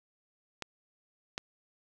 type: clicks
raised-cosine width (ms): 0.2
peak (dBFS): -19 / -17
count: 2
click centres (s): 0.623 / 1.379
effects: none